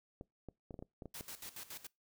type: clicks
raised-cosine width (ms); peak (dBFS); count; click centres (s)
2; -33; 9; 0.211 / 0.487 / 0.708 / 0.742 / 0.791 / 0.825 / 1.022 / 1.057 / 1.209
type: noise with tremolo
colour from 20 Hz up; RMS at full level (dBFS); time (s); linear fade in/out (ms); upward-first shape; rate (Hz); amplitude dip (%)
white; -47; 1.14-1.87; 5; square; 7.1; 80
effects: noise-tail reverb RT60 0.2 s tail -24 dB re dry